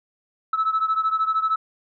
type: beating tone pair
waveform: sine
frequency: 1300 / 1313 Hz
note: E6 / E6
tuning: -24 / -7 cents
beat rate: 13 Hz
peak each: -20 / -23 dBFS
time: 0.53-1.56 s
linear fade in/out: 5 ms
effects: tanh soft clip ceiling -14 dBFS